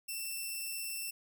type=tone; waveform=5% pulse; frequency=2683 Hz; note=E7; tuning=30 cents sharp; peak=-28 dBFS; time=0.08-1.11 s; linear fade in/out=10 ms; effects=none